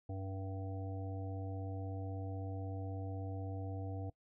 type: harmonic tone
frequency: 96.2 Hz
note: G2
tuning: 32 cents flat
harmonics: 1 / 3 / 5 / 7 / 8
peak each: -40 / -47 / -51 / -52 / -54 dBFS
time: 0.09-4.1 s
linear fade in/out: 5 ms
effects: noise-tail reverb RT60 0.1 s tail -21 dB re dry